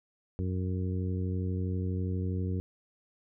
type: harmonic tone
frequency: 92.3 Hz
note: F#2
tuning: 4 cents flat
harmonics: 1 / 2 / 3 / 4 / 5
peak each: -30 / -36 / -40 / -42 / -44 dBFS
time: 0.39-2.6 s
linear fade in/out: 0 ms
effects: none